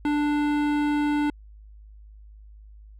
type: tone with hard clipping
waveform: sine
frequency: 294.6 Hz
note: D4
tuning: 6 cents sharp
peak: -23 dBFS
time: 0.05-1.3 s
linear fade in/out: 2 ms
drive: 16 dB
effects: added 52 Hz sine -44 dBFS peak until 2.99 s